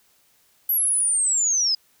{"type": "linear sweep", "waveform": "sine", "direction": "down", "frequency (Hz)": [11830, 4954], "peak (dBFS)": -18, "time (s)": [0.69, 1.75], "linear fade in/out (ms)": 5, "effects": ["white hiss -61 dBFS RMS until 2 s"]}